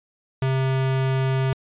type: tone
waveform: square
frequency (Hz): 132.6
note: C3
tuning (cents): +23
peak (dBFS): -20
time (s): 0.42-1.53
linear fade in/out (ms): 2
effects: resampled to 8000 Hz